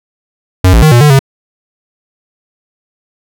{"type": "tone with pitch steps", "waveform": "square", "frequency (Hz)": [92.3, 56.6, 155.3, 120, 149, 135.6], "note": ["F#2", "A1", "D#3", "B2", "D3", "C#3"], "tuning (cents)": [-4, 50, -3, -49, 25, -38], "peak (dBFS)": -3, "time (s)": [0.64, 1.192], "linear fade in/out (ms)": 5, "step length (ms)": 92, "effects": []}